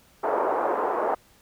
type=band-pass noise; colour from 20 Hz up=pink; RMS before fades=-25 dBFS; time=0.23-1.15 s; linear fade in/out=10 ms; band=410 to 1100 Hz; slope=24 dB/octave; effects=pink hiss -58 dBFS RMS until 1.41 s